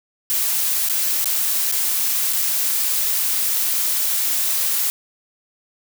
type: noise with dropouts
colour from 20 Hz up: blue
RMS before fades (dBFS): -20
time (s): 0.3-4.9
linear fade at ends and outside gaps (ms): 0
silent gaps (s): 0.887-0.897 / 1.243-1.257 / 1.715-1.723 / 2.328-2.332
effects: none